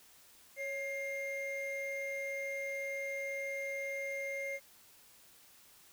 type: tone pair together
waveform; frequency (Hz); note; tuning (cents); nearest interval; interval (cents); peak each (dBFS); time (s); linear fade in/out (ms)
triangle; 552 / 2117; C#5 / C7; -7 / +20; octave + major seventh; 2327; -38 / -37; 0.56-4.6; 50
effects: white hiss -61 dBFS RMS until 5.92 s